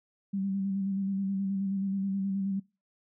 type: tone with vibrato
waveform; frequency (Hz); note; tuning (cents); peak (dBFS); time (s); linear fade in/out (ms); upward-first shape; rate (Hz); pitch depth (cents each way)
sine; 195; G3; -9; -28; 0.33-2.6; 10; square; 9.4; 27
effects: noise-tail reverb RT60 0.3 s tail -24 dB re dry